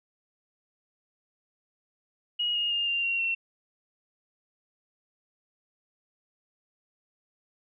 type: tone with pitch steps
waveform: sine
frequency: 2893 / 2856 / 2820 / 2785 / 2750 / 2715 Hz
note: F#7 / F7 / F7 / F7 / F7 / F7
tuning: -40 / +38 / +16 / -5 / -27 / -50 cents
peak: -25 dBFS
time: 2.39-3.35 s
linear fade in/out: 10 ms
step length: 160 ms
effects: none